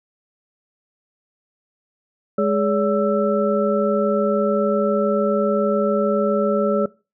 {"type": "tone cluster", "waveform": "sine", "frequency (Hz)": [208.2, 417.1, 570, 1324], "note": ["G#3", "G#4", "C#5", "E6"], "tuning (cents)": [5, 7, 48, 7], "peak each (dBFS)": [-21, -21, -20, -26], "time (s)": [2.38, 6.86], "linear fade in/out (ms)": 5, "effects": ["noise-tail reverb RT60 0.3 s tail -21 dB re dry"]}